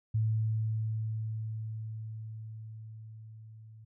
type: tone with level ramp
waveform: sine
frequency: 110 Hz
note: A2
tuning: in tune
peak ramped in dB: -25 to -49 dBFS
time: 0.14-3.85 s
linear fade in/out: 10 ms
effects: none